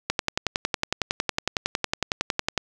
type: click train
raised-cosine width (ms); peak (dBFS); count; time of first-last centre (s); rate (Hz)
0.2; -5; 28; 0.1-2.577; 10.9
effects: none